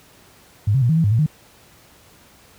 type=tone with pitch steps; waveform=sine; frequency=103.2 / 134.6 / 119.9 / 160 / 164.1 / 102.9 / 113.8 / 153.5 Hz; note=G#2 / C3 / A#2 / D#3 / E3 / G#2 / A#2 / D#3; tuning=-10 / +49 / +49 / +49 / -8 / -16 / -41 / -23 cents; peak=-13 dBFS; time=0.67-1.262 s; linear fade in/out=5 ms; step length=74 ms; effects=pink hiss -50 dBFS RMS until 2.58 s + high-pass 60 Hz 12 dB/octave